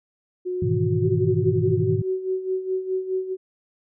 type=tone; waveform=sine; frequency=363.7 Hz; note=F#4; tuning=30 cents flat; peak=-24 dBFS; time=0.45-1.84 s; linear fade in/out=20 ms
type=chord; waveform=sine; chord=E major seventh; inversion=first; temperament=equal; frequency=103.83 / 123.47 / 155.56 / 164.81 Hz; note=G#2 / B2 / D#3 / E3; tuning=0 / 0 / 0 / 0 cents; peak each=-24 / -25 / -27 / -28 dBFS; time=0.62-2.02 s; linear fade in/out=5 ms
type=tone with tremolo; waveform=sine; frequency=375.2 Hz; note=F#4; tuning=24 cents sharp; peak=-20 dBFS; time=1.02-3.37 s; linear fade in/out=50 ms; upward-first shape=sine; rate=4.8 Hz; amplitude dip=70%
effects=none